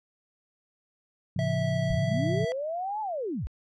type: chord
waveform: sine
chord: A augmented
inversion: none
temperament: just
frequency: 110 / 137.5 / 171.88 Hz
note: A2 / C#3 / E#3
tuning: 0 / -14 / -27 cents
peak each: -31 / -29 / -30 dBFS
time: 1.36-2.45 s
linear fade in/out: 5 ms
type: tone with pitch glide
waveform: square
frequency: 654 to 659.7 Hz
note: E5 to E5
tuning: -14 to +1 cents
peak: -31 dBFS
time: 1.39-2.52 s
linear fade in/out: 0 ms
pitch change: +15 cents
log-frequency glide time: 1.85-2.08 s
type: linear two-way sweep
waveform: sine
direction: up then down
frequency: 37.34 to 880 to 38.69 Hz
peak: -29 dBFS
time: 1.9-3.47 s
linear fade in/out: 0 ms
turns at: 3.01 s
effects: low-pass 5000 Hz 12 dB/octave